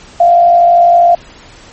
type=tone with frequency modulation; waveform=sine; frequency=694 Hz; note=F5; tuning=11 cents flat; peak=-3 dBFS; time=0.2-1.15 s; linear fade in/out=5 ms; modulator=52.5 Hz; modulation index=0.46; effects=pink hiss -37 dBFS RMS until 1.72 s + MP3 32 kbps